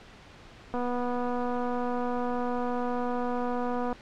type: click train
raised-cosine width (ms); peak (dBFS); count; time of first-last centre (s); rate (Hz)
1; -19; 782; 0.74-3.928; 245
effects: pink hiss -50 dBFS RMS until 4.01 s + low-pass 4000 Hz 12 dB/octave